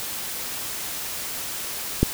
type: click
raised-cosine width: 3 ms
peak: -3 dBFS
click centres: 2.03 s
effects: white hiss -31 dBFS RMS until 2.13 s